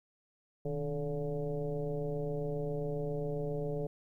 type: tone with frequency modulation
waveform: sine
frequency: 293.7 Hz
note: D4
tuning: in tune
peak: -32 dBFS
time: 0.65-3.87 s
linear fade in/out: 5 ms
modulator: 140 Hz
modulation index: 2
effects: 12-bit